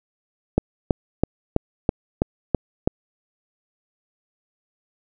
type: click train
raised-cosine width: 2 ms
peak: -3 dBFS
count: 8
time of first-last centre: 0.58-2.875 s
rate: 3.05 Hz
effects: none